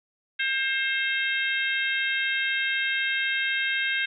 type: harmonic tone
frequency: 532 Hz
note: C5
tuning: 29 cents sharp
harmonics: 3 / 4 / 5 / 6 / 7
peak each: -27 / -29 / -31 / -33 / -34 dBFS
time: 0.39-4.06 s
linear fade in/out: 10 ms
effects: none